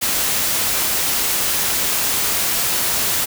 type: noise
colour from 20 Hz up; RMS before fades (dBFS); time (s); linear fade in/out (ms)
white; -19; 0.01-3.26; 20
effects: none